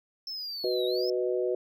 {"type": "linear two-way sweep", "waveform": "triangle", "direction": "down then up", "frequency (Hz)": [5340, 3756, 5340], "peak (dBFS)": -33, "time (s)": [0.27, 1.1], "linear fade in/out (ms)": 2, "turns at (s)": 0.86}
{"type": "chord", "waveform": "sine", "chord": "B major", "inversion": "second", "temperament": "equal", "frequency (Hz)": [370, 493.9, 622.3], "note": ["F#4", "B4", "D#5"], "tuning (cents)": [0, 0, 0], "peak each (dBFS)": [-28, -30, -34], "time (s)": [0.64, 1.55], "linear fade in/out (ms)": 2}
{"effects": []}